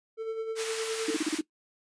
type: tone with tremolo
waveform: triangle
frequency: 446.1 Hz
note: A4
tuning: 24 cents sharp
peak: -26 dBFS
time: 0.17-1.19 s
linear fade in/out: 50 ms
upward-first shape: sine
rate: 9.7 Hz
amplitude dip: 50%
type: high-pass noise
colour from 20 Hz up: pink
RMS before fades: -36 dBFS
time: 0.55-1.42 s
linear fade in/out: 50 ms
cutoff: 1400 Hz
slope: 12 dB/octave
type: tone bursts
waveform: sine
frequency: 311.1 Hz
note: D#4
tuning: in tune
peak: -24 dBFS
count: 6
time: 1.08-1.411 s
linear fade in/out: 5 ms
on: 26 ms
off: 35 ms
effects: noise-tail reverb RT60 0.1 s tail -19 dB re dry + resampled to 22050 Hz